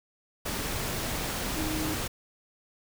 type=tone in noise; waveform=sine; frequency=311.7 Hz; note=D#4; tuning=3 cents sharp; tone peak=-32 dBFS; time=1.56-1.95 s; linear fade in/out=10 ms; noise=pink; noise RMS=-32 dBFS; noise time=0.45-2.08 s; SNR=-3 dB; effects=none